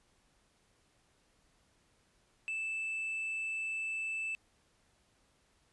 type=tone with tanh clipping; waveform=sine; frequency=2637 Hz; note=E7; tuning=in tune; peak=-35 dBFS; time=2.48-4.35 s; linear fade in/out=0 ms; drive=2 dB; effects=pink hiss -71 dBFS RMS until 5.72 s + resampled to 24000 Hz